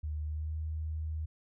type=tone with pitch glide; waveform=sine; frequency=76 to 78.32 Hz; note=D#2 to D#2; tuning=-40 to +12 cents; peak=-33 dBFS; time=0.03-1.26 s; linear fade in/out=10 ms; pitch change=+52 cents; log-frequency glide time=0.24-0.56 s; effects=none